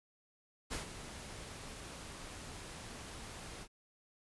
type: noise with ADSR envelope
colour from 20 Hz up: pink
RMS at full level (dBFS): -38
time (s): 0.7-3.68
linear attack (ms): 26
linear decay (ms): 130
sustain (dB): -10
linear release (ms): 63
effects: resampled to 24000 Hz